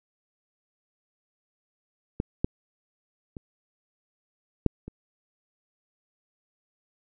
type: clicks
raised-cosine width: 3 ms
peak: -13 / -10 / -25 / -6 / -25 dBFS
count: 5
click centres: 2.201 / 2.445 / 3.368 / 4.663 / 4.88 s
effects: none